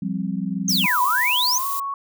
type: chord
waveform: sine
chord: F suspended second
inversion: none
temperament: just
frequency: 174.61 / 196.44 / 261.9 Hz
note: F3 / G3 / C4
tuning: 0 / +4 / +2 cents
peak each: -27 / -25 / -30 dBFS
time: 0.02-0.86 s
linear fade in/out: 5 ms
type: exponential two-way sweep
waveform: sine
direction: down then up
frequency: 6530 to 952 to 6530 Hz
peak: -18 dBFS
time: 0.68-1.58 s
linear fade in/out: 2 ms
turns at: 1.02 s
type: noise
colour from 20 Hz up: violet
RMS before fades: -28 dBFS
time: 0.69-1.8 s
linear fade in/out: 5 ms
type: tone with pitch glide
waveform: sine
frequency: 987.8 to 1108.8 Hz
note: B5 to C#6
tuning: 0 to 0 cents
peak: -24 dBFS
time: 0.84-1.94 s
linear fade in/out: 2 ms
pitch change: +200 cents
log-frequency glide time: 1.55-1.66 s
effects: none